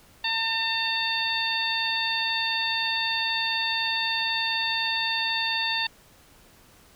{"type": "harmonic tone", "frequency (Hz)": 903, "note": "A5", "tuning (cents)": 45, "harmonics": [1, 2, 3, 4, 5], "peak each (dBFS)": [-32, -30, -30, -29, -31], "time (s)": [0.24, 5.87], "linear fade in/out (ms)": 5, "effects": ["pink hiss -55 dBFS RMS until 6.95 s"]}